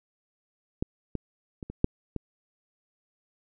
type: clicks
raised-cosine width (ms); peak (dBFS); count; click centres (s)
3; -14 / -17 / -24 / -24 / -7 / -18; 6; 0.825 / 1.153 / 1.628 / 1.7 / 1.844 / 2.163
effects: none